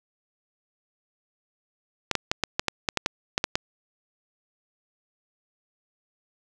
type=clicks; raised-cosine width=0.2 ms; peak=-5 dBFS; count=12; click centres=2.113 / 2.153 / 2.315 / 2.437 / 2.595 / 2.683 / 2.888 / 2.973 / 3.061 / 3.379 / 3.441 / 3.555 s; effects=none